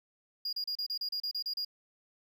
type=tone bursts; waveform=triangle; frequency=4848 Hz; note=D#8; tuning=46 cents flat; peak=-31 dBFS; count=11; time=0.45-1.649 s; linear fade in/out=5 ms; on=79 ms; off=33 ms; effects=11-bit